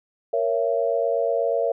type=chord; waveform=sine; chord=A# diminished; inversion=none; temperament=equal with one note detuned; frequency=466.2 / 554.4 / 671.9 Hz; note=A#4 / C#5 / E5; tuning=0 / 0 / +33 cents; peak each=-24 dBFS; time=0.33-1.72 s; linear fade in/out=5 ms; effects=none